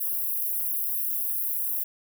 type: high-pass noise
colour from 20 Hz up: white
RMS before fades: -28 dBFS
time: 0-1.84 s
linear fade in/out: 10 ms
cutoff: 11000 Hz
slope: 48 dB/octave
effects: none